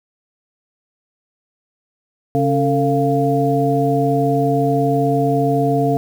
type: harmonic tone with a mistuned harmonic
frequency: 138.59 Hz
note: C#3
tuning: in tune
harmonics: 1 / 2 / 3 / 5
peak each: -19 / -19 / -19 / -19 dBFS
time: 2.35-5.97 s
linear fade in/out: 0 ms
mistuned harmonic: 3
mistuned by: +130 cents
effects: 7-bit